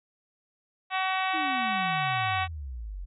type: harmonic tone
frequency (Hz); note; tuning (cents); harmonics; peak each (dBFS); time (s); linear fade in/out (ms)
377.4; F#4; +34; 2 / 3 / 4 / 5 / 6 / 7 / 8 / 9 / 10; -29 / -32 / -36 / -35 / -36 / -35 / -41 / -41 / -42; 0.9-2.48; 50
type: exponential sweep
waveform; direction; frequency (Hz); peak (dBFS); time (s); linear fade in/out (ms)
sine; down; 333.1 to 42.52; -34; 1.33-3.06; 20
effects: none